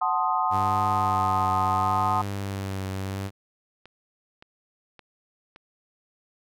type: chord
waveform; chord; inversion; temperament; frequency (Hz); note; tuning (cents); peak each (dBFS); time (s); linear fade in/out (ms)
sine; F# diminished seventh; none; equal; 740 / 880 / 1046.5 / 1244.5; F#5 / A5 / C6 / Eb6; 0 / 0 / 0 / 0; -27; 0.01-2.22; 10
type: tone with vibrato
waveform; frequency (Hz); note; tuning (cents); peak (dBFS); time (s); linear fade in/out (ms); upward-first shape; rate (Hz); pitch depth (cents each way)
sawtooth; 97.9; G2; -2; -25; 0.5-3.31; 50; triangle; 0.73; 47
type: click train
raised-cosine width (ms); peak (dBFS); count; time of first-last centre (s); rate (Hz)
0.3; -30; 6; 2.72-5.561; 1.76
effects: none